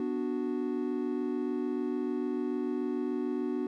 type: chord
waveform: triangle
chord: B minor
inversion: none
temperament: equal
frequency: 246.9 / 293.7 / 370 Hz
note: B3 / D4 / F#4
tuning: 0 / 0 / 0 cents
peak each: -32 dBFS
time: 0-3.67 s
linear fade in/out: 2 ms
effects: none